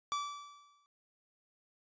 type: tone with exponential decay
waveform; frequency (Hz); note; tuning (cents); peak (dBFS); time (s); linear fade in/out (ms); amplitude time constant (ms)
45% pulse; 1158; D6; -25; -31; 0.12-0.86; 0; 160
effects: resampled to 16000 Hz